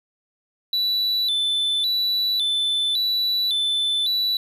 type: tone with vibrato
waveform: triangle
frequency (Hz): 3729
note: A#7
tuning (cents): 0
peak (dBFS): -18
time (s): 0.73-4.37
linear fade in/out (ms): 2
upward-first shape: square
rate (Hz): 0.9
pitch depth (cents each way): 100
effects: none